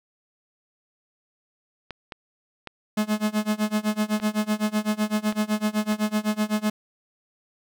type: clicks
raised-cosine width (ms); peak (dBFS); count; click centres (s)
0.3; -19; 6; 1.907 / 2.122 / 2.673 / 4.2 / 5.325 / 5.924
type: tone with tremolo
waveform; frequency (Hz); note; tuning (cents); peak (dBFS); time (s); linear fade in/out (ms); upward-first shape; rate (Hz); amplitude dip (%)
45% pulse; 212.9; G#3; +43; -19; 2.97-6.7; 5; sine; 7.9; 95
effects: none